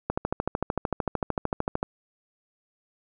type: click train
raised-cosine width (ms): 1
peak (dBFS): -11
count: 24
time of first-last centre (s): 0.1-1.829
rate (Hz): 13.3
effects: none